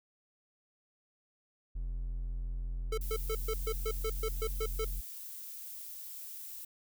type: tone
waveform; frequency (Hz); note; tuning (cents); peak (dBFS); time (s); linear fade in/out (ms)
triangle; 42.77; F1; -35; -32; 1.75-5.01; 10
type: tone bursts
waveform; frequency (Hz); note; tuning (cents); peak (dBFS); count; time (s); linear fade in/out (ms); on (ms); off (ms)
square; 440; A4; 0; -33; 11; 2.92-4.847; 5; 57; 130
type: noise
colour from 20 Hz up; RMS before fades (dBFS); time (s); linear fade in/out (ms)
violet; -45; 3.01-6.65; 5
effects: none